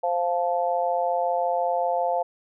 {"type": "harmonic tone", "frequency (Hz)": 174.61, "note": "F3", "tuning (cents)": 0, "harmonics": [3, 4, 5], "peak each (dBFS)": [-26, -24, -28], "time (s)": [0.03, 2.23], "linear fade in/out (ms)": 10, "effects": []}